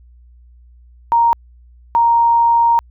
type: tone pair in turn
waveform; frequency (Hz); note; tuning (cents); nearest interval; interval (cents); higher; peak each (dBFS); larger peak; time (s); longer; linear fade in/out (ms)
sine; 933 / 933; A#5 / A#5; +1 / +1; unison; 0; neither; -9; neither; 1.12-1.33 / 1.95-2.79; second; 0
effects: added 60 Hz sine -42 dBFS peak until 2.9 s